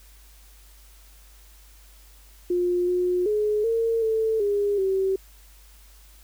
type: tone with pitch steps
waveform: sine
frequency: 355 / 359.6 / 422 / 456.2 / 443.1 / 407.1 / 383.7 Hz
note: F4 / F#4 / G#4 / A#4 / A4 / G#4 / G4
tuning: +28 / -49 / +28 / -37 / +12 / -35 / -37 cents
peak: -20 dBFS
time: 2.5-5.16 s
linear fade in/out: 5 ms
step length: 380 ms
effects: added 50 Hz sine -49 dBFS peak until 6.23 s + white hiss -55 dBFS RMS until 6.23 s